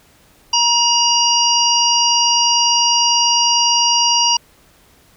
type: harmonic tone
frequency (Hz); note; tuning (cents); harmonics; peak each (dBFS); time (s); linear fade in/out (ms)
949; A#5; +31; 1 / 3 / 5 / 6; -17 / -17 / -17 / -17; 0.53-4.37; 5
effects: pink hiss -51 dBFS RMS until 5.16 s